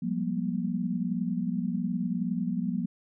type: tone cluster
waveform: sine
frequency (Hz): 177 / 196.1 / 207 / 238.8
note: F3 / G3 / G#3 / A#3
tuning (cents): +23 / +1 / -5 / +42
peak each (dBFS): -31 / -33 / -38 / -31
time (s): 0.02-2.86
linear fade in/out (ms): 10
effects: none